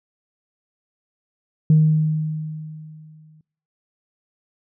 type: tone with exponential decay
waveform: sine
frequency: 155.5 Hz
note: D#3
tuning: 1 cent flat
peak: -8 dBFS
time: 1.7-3.41 s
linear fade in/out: 2 ms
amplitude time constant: 370 ms
effects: noise-tail reverb RT60 0.6 s tail -25 dB re dry + tanh soft clip ceiling -6 dBFS

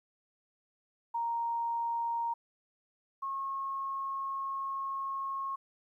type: tone pair in turn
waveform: sine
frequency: 932.3 / 1086.8 Hz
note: A#5 / C#6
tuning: 0 / -35 cents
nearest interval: minor third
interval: 265 cents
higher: second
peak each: -30 / -33 dBFS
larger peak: first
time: 1.14-2.34 / 3.22-5.56 s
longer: second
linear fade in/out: 10 ms
effects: 12-bit

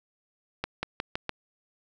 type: accelerating click train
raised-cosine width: 0.3 ms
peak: -13 dBFS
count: 5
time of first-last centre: 0.64-1.293 s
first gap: 190 ms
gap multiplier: 0.9
effects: none

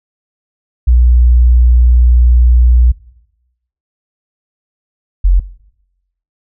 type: tone pair in turn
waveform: sine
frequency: 60.5 / 45.32 Hz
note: B1 / F#1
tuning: -35 / -35 cents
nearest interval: perfect fourth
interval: 500 cents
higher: first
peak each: -4 dBFS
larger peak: neither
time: 0.87-2.92 / 5.24-5.4 s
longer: first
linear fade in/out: 10 ms
effects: noise-tail reverb RT60 0.9 s tail -20 dB re dry

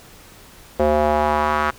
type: tone with band-pass filter sweep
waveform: square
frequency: 75.3 Hz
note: D2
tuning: 44 cents sharp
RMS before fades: -18 dBFS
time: 0.79-1.71 s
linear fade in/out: 10 ms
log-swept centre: 550 to 1300 Hz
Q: 2.4
effects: pink hiss -45 dBFS RMS until 1.78 s

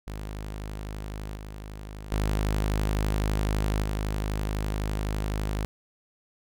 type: tone with level steps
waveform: sawtooth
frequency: 51.91 Hz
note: G#1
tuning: in tune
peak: -30 / -34 / -20 / -23 dBFS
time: 0.07-5.65 s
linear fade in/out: 0 ms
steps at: 1.36 / 2.12 / 3.83 s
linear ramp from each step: 2 ms
effects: none

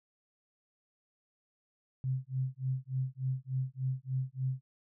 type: tone with tremolo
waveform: sine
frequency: 130.81 Hz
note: C3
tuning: in tune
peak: -28 dBFS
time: 2.04-4.61 s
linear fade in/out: 0 ms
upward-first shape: sine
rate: 3.4 Hz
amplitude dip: 100%
effects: none

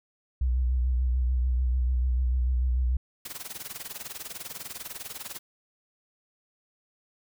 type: tone with vibrato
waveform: sine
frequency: 62.5 Hz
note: B1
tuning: 21 cents sharp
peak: -22 dBFS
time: 0.41-2.97 s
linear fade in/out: 5 ms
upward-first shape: sine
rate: 6.8 Hz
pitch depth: 51 cents each way
type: noise with tremolo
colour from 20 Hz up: white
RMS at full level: -36 dBFS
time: 3.25-5.39 s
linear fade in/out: 5 ms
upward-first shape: sine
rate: 20 Hz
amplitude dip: 85%
effects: none

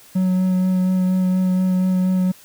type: tone with vibrato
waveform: triangle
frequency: 185 Hz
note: F#3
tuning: in tune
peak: -13 dBFS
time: 0.15-2.32 s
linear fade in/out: 10 ms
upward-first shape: sine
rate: 4.2 Hz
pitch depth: 12 cents each way
effects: white hiss -47 dBFS RMS until 2.44 s

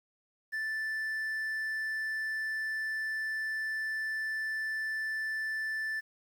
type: tone with quantisation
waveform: triangle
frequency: 1760 Hz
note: A6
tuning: in tune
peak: -30 dBFS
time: 0.52-6.01 s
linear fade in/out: 20 ms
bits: 10
effects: none

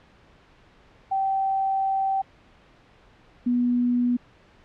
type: tone pair in turn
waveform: sine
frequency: 775 / 244.1 Hz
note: G5 / B3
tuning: -20 / -20 cents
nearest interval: octave + minor sixth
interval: 2000 cents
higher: first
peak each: -21 / -19 dBFS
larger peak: second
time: 1.11-2.22 / 3.46-4.17 s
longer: first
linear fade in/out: 10 ms
effects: pink hiss -55 dBFS RMS until 4.64 s + low-pass 3000 Hz 12 dB/octave

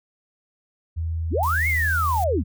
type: tone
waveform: sine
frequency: 81.8 Hz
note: E2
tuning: 13 cents flat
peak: -23 dBFS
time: 0.96-2.44 s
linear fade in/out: 20 ms
type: linear two-way sweep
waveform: sine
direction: up then down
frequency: 152 to 2202 to 152 Hz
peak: -20 dBFS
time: 1.3-2.44 s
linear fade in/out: 50 ms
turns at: 1.68 s
type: noise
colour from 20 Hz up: blue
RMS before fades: -37 dBFS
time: 1.43-2.24 s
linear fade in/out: 0 ms
effects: none

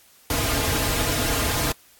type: noise with comb filter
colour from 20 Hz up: pink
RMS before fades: -23 dBFS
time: 0.3-1.72 s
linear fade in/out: 2 ms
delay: 5.3 ms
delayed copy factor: -0.9
effects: white hiss -54 dBFS RMS until 1.99 s + AAC 64 kbps

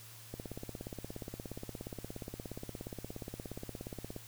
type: click train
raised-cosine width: 2 ms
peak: -28 dBFS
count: 66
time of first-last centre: 0.34-4.164 s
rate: 17 Hz
effects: added 113 Hz sine -55 dBFS peak until 4.27 s + white hiss -54 dBFS RMS until 4.27 s

